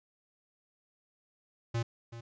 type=tone with echo; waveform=square; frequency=116.54 Hz; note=A#2; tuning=in tune; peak=-30 dBFS; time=1.74-1.83 s; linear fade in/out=10 ms; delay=380 ms; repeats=1; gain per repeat=-13 dB; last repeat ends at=2.21 s; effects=resampled to 16000 Hz + 12-bit